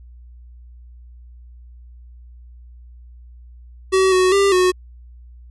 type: tone with pitch steps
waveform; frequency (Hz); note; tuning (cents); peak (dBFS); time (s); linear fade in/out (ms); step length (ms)
square; 379.5 / 370.2 / 396.6 / 366.2; F#4 / F#4 / G4 / F#4; +44 / +1 / +20 / -18; -13; 3.92-4.72; 20; 200
effects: added 60 Hz sine -39 dBFS peak until 5.5 s + resampled to 24000 Hz